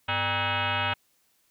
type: tone with frequency modulation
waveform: sine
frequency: 798 Hz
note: G5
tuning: 31 cents sharp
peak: -24 dBFS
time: 0.08-0.94 s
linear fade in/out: 10 ms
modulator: 349 Hz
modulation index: 6.8
effects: white hiss -68 dBFS RMS until 1.5 s